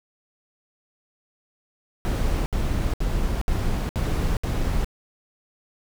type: noise bursts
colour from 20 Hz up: brown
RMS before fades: -23 dBFS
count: 6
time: 2.05-4.845 s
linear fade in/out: 0 ms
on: 410 ms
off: 67 ms
effects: none